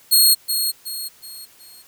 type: tone with echo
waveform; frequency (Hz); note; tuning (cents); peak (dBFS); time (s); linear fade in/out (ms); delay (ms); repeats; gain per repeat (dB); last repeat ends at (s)
15% pulse; 4283; C8; +40; -4; 0.11-0.35; 20; 370; 4; -8; 1.83
effects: white hiss -51 dBFS RMS until 1.87 s